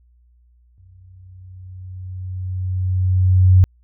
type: tone with exponential growth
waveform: sine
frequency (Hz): 92.5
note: F#2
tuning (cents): 0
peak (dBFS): -6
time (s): 0.78-3.64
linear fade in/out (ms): 0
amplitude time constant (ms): 620
effects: added 60 Hz sine -51 dBFS peak until 3.83 s